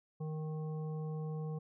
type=harmonic tone; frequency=155.56 Hz; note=D#3; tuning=in tune; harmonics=1 / 3 / 5 / 7; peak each=-37 / -46 / -54 / -58 dBFS; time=0.2-1.59 s; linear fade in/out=10 ms; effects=none